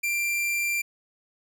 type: tone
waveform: 45% pulse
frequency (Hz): 2368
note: D7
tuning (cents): +14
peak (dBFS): -24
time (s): 0.03-0.82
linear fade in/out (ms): 10
effects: none